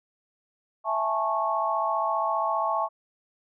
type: chord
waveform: sine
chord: A major seventh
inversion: second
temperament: just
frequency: 660 / 825 / 880 / 1100 Hz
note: E5 / G#5 / A5 / C#6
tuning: +2 / -12 / 0 / -14 cents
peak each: -29 / -32 / -29 / -27 dBFS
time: 0.84-2.89 s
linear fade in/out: 50 ms
effects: none